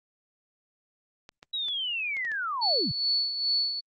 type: clicks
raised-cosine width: 0.2 ms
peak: -28 dBFS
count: 6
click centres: 1.291 / 1.429 / 1.684 / 2.168 / 2.25 / 2.317 s
type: linear sweep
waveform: sine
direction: down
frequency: 3900 to 92.5 Hz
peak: -28 dBFS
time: 1.53-2.92 s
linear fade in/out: 10 ms
type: tone with tremolo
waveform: sine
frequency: 4435 Hz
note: C#8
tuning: in tune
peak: -22 dBFS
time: 2.61-3.81 s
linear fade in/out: 20 ms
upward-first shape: sine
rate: 2.4 Hz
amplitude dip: 60%
effects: Opus 48 kbps